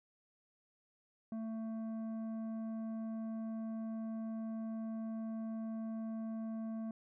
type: tone with tanh clipping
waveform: sine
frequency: 222.8 Hz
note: A3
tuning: 22 cents sharp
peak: -40 dBFS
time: 1.32-6.91 s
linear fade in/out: 2 ms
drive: 9 dB
effects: none